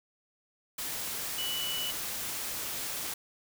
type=tone in noise; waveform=sine; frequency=2960 Hz; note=F#7; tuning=in tune; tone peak=-33 dBFS; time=1.38-1.91 s; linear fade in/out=5 ms; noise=white; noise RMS=-36 dBFS; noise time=0.78-3.14 s; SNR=0 dB; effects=none